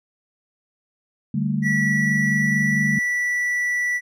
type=chord; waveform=sine; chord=D suspended fourth; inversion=none; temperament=just; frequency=146.83 / 195.78 / 220.2 Hz; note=D3 / G3 / A3; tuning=0 / -2 / +2 cents; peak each=-24 dBFS; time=1.34-2.99 s; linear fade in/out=5 ms
type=tone with pitch glide; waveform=triangle; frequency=1945 to 1959.7 Hz; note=B6 to B6; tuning=-27 to -14 cents; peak=-18 dBFS; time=1.62-4.01 s; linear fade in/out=50 ms; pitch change=+13 cents; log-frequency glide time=1.96-3.02 s
effects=none